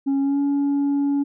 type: tone with pitch glide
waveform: sine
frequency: 275.1 to 282.5 Hz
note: C#4 to C#4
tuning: -13 to +33 cents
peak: -15 dBFS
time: 0.06-1.24 s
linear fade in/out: 20 ms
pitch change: +46 cents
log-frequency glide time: 0.21-0.39 s
effects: tanh soft clip ceiling -17 dBFS